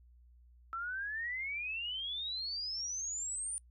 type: exponential sweep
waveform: sine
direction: up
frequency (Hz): 1318.5 to 9380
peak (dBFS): -36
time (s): 0.73-3.58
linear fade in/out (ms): 0
effects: noise-tail reverb RT60 0.1 s tail -23 dB re dry + added 60 Hz sine -58 dBFS peak until 3.7 s